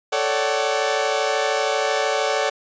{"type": "chord", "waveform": "sawtooth", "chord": "D major seventh", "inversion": "second", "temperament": "equal with one note detuned", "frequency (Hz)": [440, 554.4, 587.3, 754.7], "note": ["A4", "C#5", "D5", "F#5"], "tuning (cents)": [0, 0, 0, 34], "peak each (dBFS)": -21, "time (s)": [0.12, 2.5], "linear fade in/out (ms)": 10, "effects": ["resampled to 16000 Hz"]}